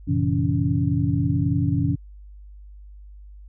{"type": "tone cluster", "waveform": "sine", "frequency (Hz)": [92.7, 116.2, 134.8, 165.7, 282.6], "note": ["F#2", "A#2", "C#3", "E3", "C#4"], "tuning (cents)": [4, -5, -48, 9, 34], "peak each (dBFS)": -25, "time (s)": [0.07, 1.96], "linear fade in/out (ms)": 20, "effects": ["added 50 Hz sine -40 dBFS peak until 3.48 s"]}